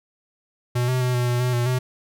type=tone with pitch steps; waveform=square; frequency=122.6 / 127.7 / 125.5 / 122.8 / 122 / 125.2 / 120.7 / 127.1 Hz; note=B2 / C3 / B2 / B2 / B2 / B2 / B2 / C3; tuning=-12 / -42 / +28 / -9 / -21 / +24 / -39 / -50 cents; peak=-20 dBFS; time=0.75-1.79 s; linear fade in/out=10 ms; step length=130 ms; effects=none